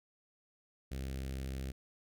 sawtooth tone with notch filter, 66.3 Hz, C2, 23 cents sharp, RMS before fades -40 dBFS, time 0.91-1.72 s, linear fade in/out 10 ms, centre 980 Hz, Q 0.77, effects none

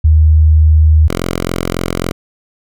sine / 5% pulse tone pair in turn, 77.8 / 43.66 Hz, D#2 / F1, 0 / 0 cents, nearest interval minor seventh, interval 1000 cents, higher first, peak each -4 / -4 dBFS, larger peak neither, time 0.04-1.08 / 1.08-2.12 s, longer neither, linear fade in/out 10 ms, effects none

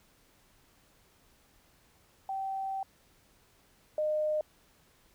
sine tone pair in turn, 774 / 611.5 Hz, G5 / D#5, -22 / -30 cents, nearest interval major third, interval 408 cents, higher first, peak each -32 / -27 dBFS, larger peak second, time 2.29-2.83 / 3.98-4.41 s, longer first, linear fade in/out 2 ms, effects pink hiss -65 dBFS RMS until 5.14 s

